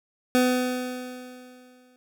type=tone with exponential decay; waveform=25% pulse; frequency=251.4 Hz; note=B3; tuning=31 cents sharp; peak=-13 dBFS; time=0.35-1.96 s; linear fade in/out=0 ms; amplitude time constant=350 ms; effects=none